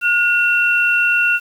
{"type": "tone pair together", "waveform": "sine", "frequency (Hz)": [1438.6, 2722], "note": ["F#6", "F7"], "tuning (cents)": [-49, -45], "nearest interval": "major seventh", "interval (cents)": 1104, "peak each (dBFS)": -15, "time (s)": [0.01, 1.4], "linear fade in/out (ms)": 50, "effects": ["7-bit"]}